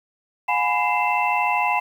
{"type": "tone cluster", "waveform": "sine", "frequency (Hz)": [719, 832, 996, 2082, 2670], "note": ["F#5", "G#5", "B5", "C7", "E7"], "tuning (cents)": [-50, 3, 14, -9, 22], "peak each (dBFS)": [-26, -23, -23, -28, -25], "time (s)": [0.48, 1.8], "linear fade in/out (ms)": 10, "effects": ["8-bit"]}